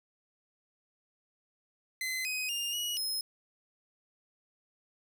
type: tone with pitch steps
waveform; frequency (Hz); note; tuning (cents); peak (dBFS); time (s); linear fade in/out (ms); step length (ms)
sawtooth; 2045 / 2513 / 2811 / 2909 / 5140; C7 / D#7 / F7 / F#7 / E8; -40 / +17 / +11 / -30 / -45; -29; 2.01-3.21; 2; 240
effects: none